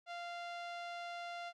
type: tone with low-pass filter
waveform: sawtooth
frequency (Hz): 694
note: F5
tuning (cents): -11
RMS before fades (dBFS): -45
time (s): 0.06-1.53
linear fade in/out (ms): 50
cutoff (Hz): 4000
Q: 0.98
effects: none